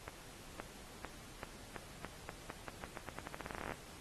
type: accelerating click train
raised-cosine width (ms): 0.5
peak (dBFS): -27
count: 27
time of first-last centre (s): 0.08-3.721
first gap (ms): 520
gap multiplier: 0.86
effects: pink hiss -55 dBFS RMS until 4 s + AAC 32 kbps